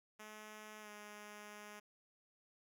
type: tone with pitch glide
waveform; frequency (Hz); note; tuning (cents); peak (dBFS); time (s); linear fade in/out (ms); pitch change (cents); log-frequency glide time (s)
5% pulse; 213.9 to 208.7; A3 to G#3; -49 to +9; -40; 0.19-1.8; 10; -42; 0.81-0.89
effects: none